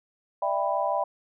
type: chord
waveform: sine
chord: E minor seventh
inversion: third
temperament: just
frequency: 593.3 / 659.3 / 791.1 / 988.9 Hz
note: D5 / E5 / G5 / B5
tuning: +18 / 0 / +16 / +2 cents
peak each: -29 dBFS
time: 0.42-1.04 s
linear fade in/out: 5 ms
effects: none